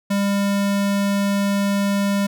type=tone; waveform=square; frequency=200 Hz; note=G3; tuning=35 cents sharp; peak=-18 dBFS; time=0.1-2.27 s; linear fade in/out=10 ms; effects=none